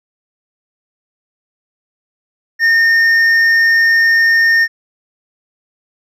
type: tone with hard clipping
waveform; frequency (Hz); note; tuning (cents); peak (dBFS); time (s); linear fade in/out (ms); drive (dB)
sine; 1827; A#6; -35; -9; 2.59-4.68; 50; 4
effects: none